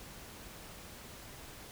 silence, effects pink hiss -50 dBFS RMS until 1.71 s

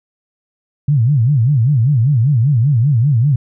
sine tone with vibrato, 129.1 Hz, C3, 23 cents flat, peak -9 dBFS, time 0.88-3.36 s, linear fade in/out 5 ms, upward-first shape sine, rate 5.1 Hz, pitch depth 270 cents each way, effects none

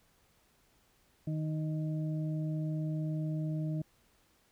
harmonic tone, 155.56 Hz, D#3, in tune, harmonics 1 / 2 / 4, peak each -32 / -40 / -47 dBFS, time 1.27-3.82 s, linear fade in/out 5 ms, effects pink hiss -69 dBFS RMS until 4.51 s

